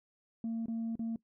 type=tone with dropouts; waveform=sine; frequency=227.6 Hz; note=A#3; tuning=41 cents flat; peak=-31 dBFS; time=0.44-1.16 s; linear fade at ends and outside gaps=2 ms; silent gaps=0.659-0.682 / 0.955-0.993 s; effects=noise-tail reverb RT60 0.1 s tail -21 dB re dry + tanh soft clip ceiling -31 dBFS